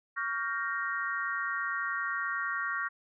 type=chord; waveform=sine; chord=G half-diminished seventh; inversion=second; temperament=equal with one note detuned; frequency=1126.2 / 1396.9 / 1568 / 1864.7 Hz; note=Db6 / F6 / G6 / Bb6; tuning=+27 / 0 / 0 / 0 cents; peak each=-36 / -35 / -38 / -35 dBFS; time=0.16-2.89 s; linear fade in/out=20 ms; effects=none

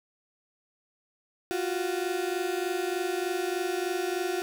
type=tone pair together; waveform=35% pulse; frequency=349.2 / 372.5 Hz; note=F4 / F#4; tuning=0 / +12 cents; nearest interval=minor second; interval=112 cents; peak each=-29 / -29 dBFS; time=1.51-4.42 s; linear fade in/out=0 ms; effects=none

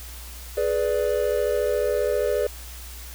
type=chord; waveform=triangle; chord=G# diminished; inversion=none; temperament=equal with one note detuned; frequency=419.4 / 493.9 / 587.3 Hz; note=G#4 / B4 / D5; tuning=+17 / 0 / 0 cents; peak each=-23 dBFS; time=0.57-2.47 s; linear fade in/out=5 ms; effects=added 60 Hz sine -38 dBFS peak until 3.14 s + white hiss -42 dBFS RMS until 3.14 s

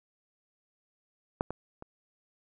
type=clicks; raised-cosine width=1 ms; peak=-13 / -21 / -29 dBFS; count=3; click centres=1.409 / 1.506 / 1.824 s; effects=none

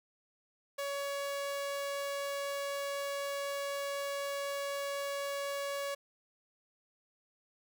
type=tone; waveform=sawtooth; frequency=562 Hz; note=C#5; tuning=24 cents sharp; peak=-31 dBFS; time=0.78-5.95 s; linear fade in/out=10 ms; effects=none

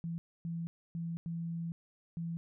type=tone bursts at uneven times; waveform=sine; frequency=167.4 Hz; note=E3; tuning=27 cents sharp; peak=-35 dBFS; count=5; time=0.04-0.18 / 0.45-0.67 / 0.95-1.17 / 1.26-1.72 / 2.17-2.37 s; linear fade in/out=0 ms; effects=none

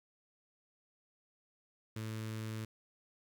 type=tone with notch filter; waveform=sawtooth; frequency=110 Hz; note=A2; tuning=in tune; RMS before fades=-41 dBFS; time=1.96-2.65 s; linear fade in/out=5 ms; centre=740 Hz; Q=1.2; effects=11-bit

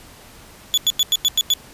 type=tone bursts; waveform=35% pulse; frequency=3434 Hz; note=A7; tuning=43 cents flat; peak=-11 dBFS; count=7; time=0.74-1.537 s; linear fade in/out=0 ms; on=35 ms; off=92 ms; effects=pink hiss -44 dBFS RMS until 1.73 s + resampled to 32000 Hz

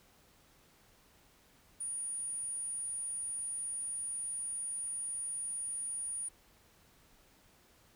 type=tone; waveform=sine; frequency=9520 Hz; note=D9; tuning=22 cents sharp; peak=-36 dBFS; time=1.8-6.29 s; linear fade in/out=10 ms; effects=pink hiss -65 dBFS RMS until 7.95 s

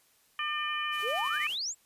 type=harmonic tone; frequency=601 Hz; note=D5; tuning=40 cents sharp; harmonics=2 / 3 / 4 / 5; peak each=-34 / -36 / -37 / -36 dBFS; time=0.39-1.47 s; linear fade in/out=2 ms
type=noise with tremolo; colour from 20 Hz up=white; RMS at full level=-47 dBFS; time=0.91-1.59 s; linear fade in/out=50 ms; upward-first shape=sine; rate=12 Hz; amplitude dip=45%
type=exponential sweep; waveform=sine; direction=up; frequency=392 to 7902 Hz; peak=-31 dBFS; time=1.02-1.75 s; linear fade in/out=50 ms
effects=white hiss -66 dBFS RMS until 1.85 s + resampled to 32000 Hz

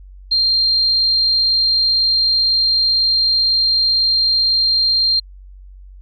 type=tone; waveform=sine; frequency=4186 Hz; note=C8; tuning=in tune; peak=-12 dBFS; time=0.31-5.2 s; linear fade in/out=10 ms; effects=added 47 Hz sine -36 dBFS peak until 6.01 s

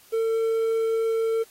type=tone with quantisation; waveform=triangle; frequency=450.5 Hz; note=A4; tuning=41 cents sharp; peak=-19 dBFS; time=0.12-1.44 s; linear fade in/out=20 ms; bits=8; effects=white hiss -54 dBFS RMS until 1.5 s + AAC 48 kbps

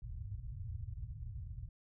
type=low-pass noise; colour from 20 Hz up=white; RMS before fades=-44 dBFS; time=0.02-1.69 s; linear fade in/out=5 ms; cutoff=120 Hz; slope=48 dB/octave; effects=none

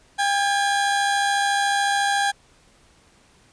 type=tone pair together; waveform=30% pulse; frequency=802 / 1677.9 Hz; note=G5 / G#6; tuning=+39 / +17 cents; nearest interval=octave + minor second; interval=1278 cents; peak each=-17 / -24 dBFS; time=0.18-2.32 s; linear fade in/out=20 ms; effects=pink hiss -56 dBFS RMS until 3.52 s + resampled to 22050 Hz

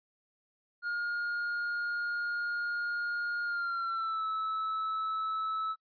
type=tone with pitch glide; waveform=triangle; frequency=1422 to 1304 Hz; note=F6 to E6; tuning=+31 to -19 cents; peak=-29 dBFS; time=0.82-5.76 s; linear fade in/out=50 ms; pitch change=-150 cents; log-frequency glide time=3.44-4.25 s; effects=noise-tail reverb RT60 0.1 s tail -26 dB re dry + resampled to 11025 Hz

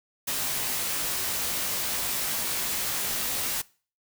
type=noise with comb filter; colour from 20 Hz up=white; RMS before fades=-29 dBFS; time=0.27-3.62 s; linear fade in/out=10 ms; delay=17 ms; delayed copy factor=-0.7; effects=noise-tail reverb RT60 0.4 s tail -22 dB re dry

